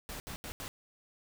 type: noise bursts at uneven times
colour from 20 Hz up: pink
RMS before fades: -42 dBFS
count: 4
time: 0.09-0.2 / 0.27-0.36 / 0.44-0.52 / 0.6-0.68 s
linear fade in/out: 0 ms
effects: none